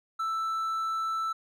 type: tone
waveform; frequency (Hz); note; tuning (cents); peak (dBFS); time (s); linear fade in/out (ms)
triangle; 1323; E6; +6; -26; 0.19-1.33; 10
effects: none